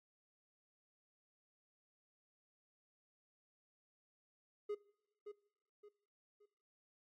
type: tone with echo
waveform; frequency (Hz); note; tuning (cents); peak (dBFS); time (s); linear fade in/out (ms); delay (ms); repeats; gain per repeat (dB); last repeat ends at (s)
triangle; 415.3; G#4; 0; -36; 4.69-4.75; 10; 570; 3; -9; 6.46
effects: noise-tail reverb RT60 0.8 s tail -22 dB re dry + AAC 64 kbps